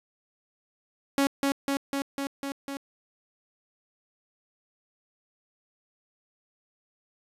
sawtooth tone with echo, 277.2 Hz, C#4, in tune, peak -17 dBFS, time 1.18-1.27 s, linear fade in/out 0 ms, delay 250 ms, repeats 6, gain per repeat -2 dB, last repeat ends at 2.77 s, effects resampled to 32000 Hz

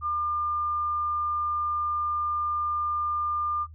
sine tone, 1200 Hz, D6, 37 cents sharp, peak -25 dBFS, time 0.01-3.67 s, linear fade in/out 50 ms, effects noise-tail reverb RT60 0.1 s tail -21 dB re dry + added 79 Hz sine -43 dBFS peak until 3.74 s

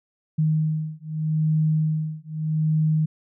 sine beating tone pair, 155.56 / 156.37 Hz, D#3 / D#3, 0 / +9 cents, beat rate 0.81 Hz, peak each -23 / -23 dBFS, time 0.38-3.06 s, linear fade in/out 10 ms, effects none

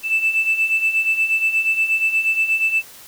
sine beating tone pair, 2637 / 2645.4 Hz, E7 / E7, 0 / +5 cents, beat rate 8.4 Hz, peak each -21 / -16 dBFS, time 0.03-2.83 s, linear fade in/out 50 ms, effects tanh soft clip ceiling -10 dBFS + white hiss -42 dBFS RMS until 3.07 s

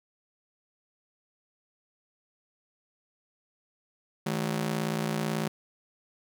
sawtooth ring-modulated tone, 185 Hz, F#3, in tune, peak -21 dBFS, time 4.26-5.48 s, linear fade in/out 5 ms, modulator 29.1 Hz, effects none

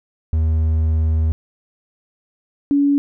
triangle / sine tone pair in turn, 79.4 / 283.8 Hz, D#2 / C#4, +36 / +41 cents, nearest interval octave + minor seventh, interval 2205 cents, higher second, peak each -12 dBFS, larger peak neither, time 0.33-1.32 / 2.71-2.98 s, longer first, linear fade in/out 0 ms, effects none

